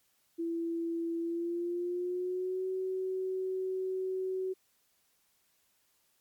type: tone with pitch glide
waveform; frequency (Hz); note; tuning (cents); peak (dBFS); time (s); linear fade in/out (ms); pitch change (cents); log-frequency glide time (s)
sine; 334.4 to 375.4; E4 to F#4; +25 to +25; -31; 0.38-4.54; 20; +200; 1.19-2.67
effects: white hiss -72 dBFS RMS until 6.2 s + MP3 96 kbps